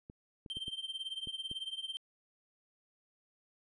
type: clicks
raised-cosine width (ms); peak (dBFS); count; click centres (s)
3; -35; 6; 0.099 / 0.462 / 0.57 / 0.681 / 1.273 / 1.514
type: tone with tremolo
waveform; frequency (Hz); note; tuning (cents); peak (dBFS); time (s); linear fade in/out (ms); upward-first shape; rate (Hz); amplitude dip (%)
triangle; 3136; G7; 0; -33; 0.5-1.97; 0; triangle; 18; 95
effects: resampled to 24000 Hz